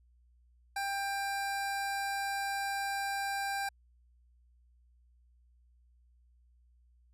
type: tone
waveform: 25% pulse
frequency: 793 Hz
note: G5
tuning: 20 cents sharp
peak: -29 dBFS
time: 0.76-3.69 s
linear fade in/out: 5 ms
effects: added 60 Hz sine -62 dBFS peak until 7.13 s + resampled to 32000 Hz